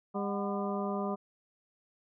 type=harmonic tone with a mistuned harmonic; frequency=201.1 Hz; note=G3; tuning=44 cents sharp; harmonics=1 / 2 / 3 / 4 / 5 / 6; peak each=-34 / -37 / -39 / -40 / -41 / -42 dBFS; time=0.14-1.16 s; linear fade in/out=20 ms; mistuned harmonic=4; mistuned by=-130 cents; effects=none